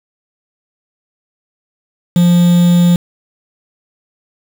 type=tone with quantisation; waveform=triangle; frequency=174.61 Hz; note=F3; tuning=in tune; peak=-4 dBFS; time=2.16-2.96 s; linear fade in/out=2 ms; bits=4; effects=none